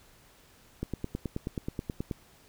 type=click train; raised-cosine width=3 ms; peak=-19 dBFS; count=13; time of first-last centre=0.83-2.112 s; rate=9.36 Hz; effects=pink hiss -59 dBFS RMS until 2.48 s